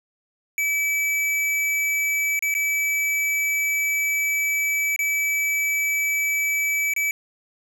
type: tone with dropouts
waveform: square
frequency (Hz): 2300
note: D7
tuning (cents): -37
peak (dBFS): -21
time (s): 0.58-7.11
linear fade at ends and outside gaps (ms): 1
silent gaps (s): 2.392-2.424 / 2.541-2.55 / 4.962-4.991 / 6.937-6.963
effects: none